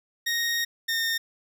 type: tone pair in turn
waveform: 20% pulse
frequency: 1864.7 / 1829.5 Hz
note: A#6 / A#6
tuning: 0 / -33 cents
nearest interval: unison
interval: 33 cents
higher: first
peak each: -19 dBFS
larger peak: neither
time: 0.26-0.65 / 0.88-1.18 s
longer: first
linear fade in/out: 10 ms
effects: none